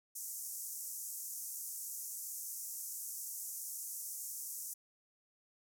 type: band-pass noise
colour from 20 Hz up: white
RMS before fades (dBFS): -44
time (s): 0.15-4.74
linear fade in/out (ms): 10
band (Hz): 5900 to 15000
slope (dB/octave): 48
effects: none